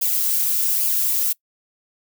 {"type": "noise with flanger", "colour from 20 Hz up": "violet", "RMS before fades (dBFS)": -20, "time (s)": [0.01, 1.33], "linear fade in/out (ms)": 10, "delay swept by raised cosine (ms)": [0.51, 4.01], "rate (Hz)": 1.2, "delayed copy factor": -0.5, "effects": ["noise-tail reverb RT60 0.1 s tail -24 dB re dry"]}